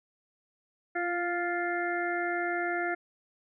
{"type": "harmonic tone with a mistuned harmonic", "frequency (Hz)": 350, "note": "F4", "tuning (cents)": 4, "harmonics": [1, 2, 4, 5, 6], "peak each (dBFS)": [-33, -33, -35, -36, -38], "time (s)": [0.95, 2.95], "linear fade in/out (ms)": 10, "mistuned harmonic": 1, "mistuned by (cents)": -19, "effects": []}